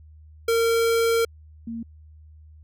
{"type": "tone pair in turn", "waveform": ["square", "sine"], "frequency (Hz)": [459.3, 229.7], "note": ["A#4", "A#3"], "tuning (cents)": [-26, -25], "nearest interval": "octave", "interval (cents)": 1199, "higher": "first", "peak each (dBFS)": [-19, -29], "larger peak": "first", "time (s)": [[0.48, 1.25], [1.67, 1.83]], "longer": "first", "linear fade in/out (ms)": 5, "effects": ["added 77 Hz sine -45 dBFS peak until 2.63 s"]}